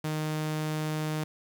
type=tone; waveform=sawtooth; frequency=154.6 Hz; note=D#3; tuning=11 cents flat; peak=-25 dBFS; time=0.04-1.24 s; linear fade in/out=5 ms; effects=9-bit